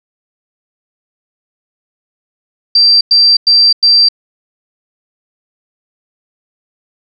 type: tone bursts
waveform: sine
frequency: 4699 Hz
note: D8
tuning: in tune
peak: -4 dBFS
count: 4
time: 2.75-4.087 s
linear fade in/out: 5 ms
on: 260 ms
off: 99 ms
effects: none